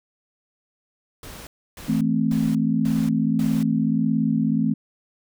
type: noise bursts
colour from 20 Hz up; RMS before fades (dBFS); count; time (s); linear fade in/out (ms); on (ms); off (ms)
pink; -39; 5; 1.23-3.63; 2; 240; 300
type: chord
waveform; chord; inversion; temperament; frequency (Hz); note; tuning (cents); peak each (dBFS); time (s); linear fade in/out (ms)
sine; A minor; second; equal with one note detuned; 163.2 / 220 / 261.6; E3 / A3 / C4; -17 / 0 / 0; -24 / -21 / -23; 1.88-4.74; 10
effects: none